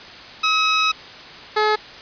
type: tone pair in turn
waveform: 15% pulse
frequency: 1279 / 426.8 Hz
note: D#6 / G#4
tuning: +47 / +47 cents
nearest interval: octave + perfect fifth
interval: 1900 cents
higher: first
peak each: -9 dBFS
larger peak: neither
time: 0.43-0.92 / 1.56-1.76 s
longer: first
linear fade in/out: 10 ms
effects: white hiss -38 dBFS RMS until 2.01 s + resampled to 11025 Hz